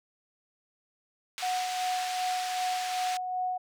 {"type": "band-pass noise", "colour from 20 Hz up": "pink", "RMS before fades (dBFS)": -38, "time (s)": [1.38, 3.17], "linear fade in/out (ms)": 0, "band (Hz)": [1800, 6700], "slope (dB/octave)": 12}
{"type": "tone with tremolo", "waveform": "sine", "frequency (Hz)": 735, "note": "F#5", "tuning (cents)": -12, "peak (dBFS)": -27, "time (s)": [1.42, 3.58], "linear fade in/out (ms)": 10, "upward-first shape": "sine", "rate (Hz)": 2.6, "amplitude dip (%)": 40}
{"effects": []}